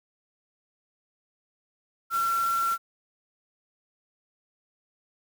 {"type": "tone in noise", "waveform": "sine", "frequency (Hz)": 1359, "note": "F6", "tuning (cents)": -48, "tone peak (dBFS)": -23, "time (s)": [2.1, 2.78], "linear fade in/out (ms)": 50, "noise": "white", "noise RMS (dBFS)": -39, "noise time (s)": [2.1, 2.78], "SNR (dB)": 13, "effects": []}